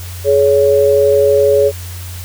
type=tone pair together; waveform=sine; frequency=421.1 / 561 Hz; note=G#4 / C#5; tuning=+24 / +21 cents; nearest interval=perfect fourth; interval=497 cents; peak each=-10 dBFS; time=0.24-1.72 s; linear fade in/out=50 ms; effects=added 90 Hz sine -25 dBFS peak until 2.24 s + white hiss -33 dBFS RMS until 2.24 s